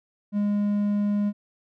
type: tone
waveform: triangle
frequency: 205.5 Hz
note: G#3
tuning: 18 cents flat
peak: -19 dBFS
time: 0.32-1.33 s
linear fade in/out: 50 ms
effects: none